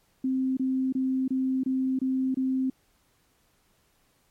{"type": "tone bursts", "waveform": "sine", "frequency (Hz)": 261.6, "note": "C4", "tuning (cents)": 0, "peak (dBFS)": -23, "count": 7, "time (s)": [0.24, 2.7], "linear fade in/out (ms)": 5, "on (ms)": 330, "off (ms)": 25, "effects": ["pink hiss -67 dBFS RMS until 4.3 s", "MP3 64 kbps"]}